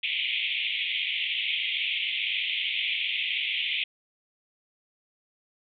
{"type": "band-pass noise", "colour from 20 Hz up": "white", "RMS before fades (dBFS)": -29, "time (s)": [0.03, 3.84], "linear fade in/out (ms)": 5, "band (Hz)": [2100, 3500], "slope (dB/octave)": 96, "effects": []}